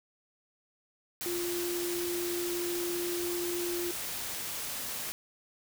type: tone in noise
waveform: sine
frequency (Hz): 349.2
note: F4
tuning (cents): 0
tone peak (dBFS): -32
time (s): 1.26-3.91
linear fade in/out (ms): 0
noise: white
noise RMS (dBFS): -37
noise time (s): 1.21-5.12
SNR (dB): +2
effects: none